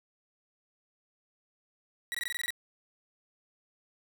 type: tone bursts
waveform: 30% pulse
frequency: 1924 Hz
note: B6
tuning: 46 cents flat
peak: -29 dBFS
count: 9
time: 2.12-2.505 s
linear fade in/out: 0 ms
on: 25 ms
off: 20 ms
effects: none